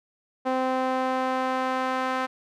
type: tone with band-pass filter sweep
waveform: sawtooth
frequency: 259.1 Hz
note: C4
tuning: 17 cents flat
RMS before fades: -26 dBFS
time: 0.45-2.27 s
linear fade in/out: 20 ms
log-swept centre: 720 to 1200 Hz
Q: 1.2
effects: none